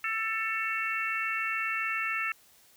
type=harmonic tone with a mistuned harmonic; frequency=443.3 Hz; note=A4; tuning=13 cents sharp; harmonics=3 / 4 / 5 / 6; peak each=-34 / -34 / -34 / -34 dBFS; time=0.04-2.32 s; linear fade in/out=2 ms; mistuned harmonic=6; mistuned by=+19 cents; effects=white hiss -60 dBFS RMS until 2.76 s